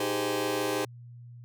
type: chord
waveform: sawtooth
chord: Ab major seventh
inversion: second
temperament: just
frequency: 311.5 / 389.3 / 415.3 / 519.1 Hz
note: Eb4 / G4 / Ab4 / C5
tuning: +2 / -12 / 0 / -14 cents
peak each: -29 dBFS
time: 0-0.85 s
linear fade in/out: 5 ms
effects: added 120 Hz sine -44 dBFS peak until 1.44 s